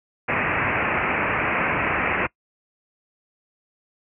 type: low-pass noise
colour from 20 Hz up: white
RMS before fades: -23 dBFS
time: 0.28-2.27 s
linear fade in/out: 10 ms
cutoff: 2600 Hz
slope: 96 dB/octave
effects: noise-tail reverb RT60 0.1 s tail -23 dB re dry + high-pass 60 Hz 12 dB/octave